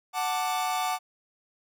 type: chord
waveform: 45% pulse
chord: D major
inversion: first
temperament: equal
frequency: 740 / 880 / 1174.7 Hz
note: F#5 / A5 / D6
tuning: 0 / 0 / 0 cents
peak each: -29 / -32 / -32 dBFS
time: 0.13-0.99 s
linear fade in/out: 50 ms
effects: none